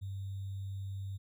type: tone with sample-and-hold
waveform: sine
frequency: 97.4 Hz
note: G2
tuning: 11 cents flat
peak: -37 dBFS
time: 0.01-1.18 s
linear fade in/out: 20 ms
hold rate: 3675 Hz
effects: none